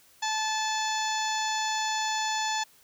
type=harmonic tone; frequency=870 Hz; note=A5; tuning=20 cents flat; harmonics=1 / 2 / 3 / 4 / 5 / 6 / 7 / 8; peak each=-29 / -34 / -39 / -36 / -38 / -40 / -41 / -37 dBFS; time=0.22-2.64 s; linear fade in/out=10 ms; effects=white hiss -59 dBFS RMS until 2.83 s